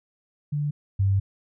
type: tone pair in turn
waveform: sine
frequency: 146.83 / 97.77 Hz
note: D3 / G2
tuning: 0 / -4 cents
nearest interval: perfect fifth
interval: 704 cents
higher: first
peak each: -23 / -18 dBFS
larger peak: second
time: 0.52-0.71 / 0.99-1.2 s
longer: second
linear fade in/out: 10 ms
effects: none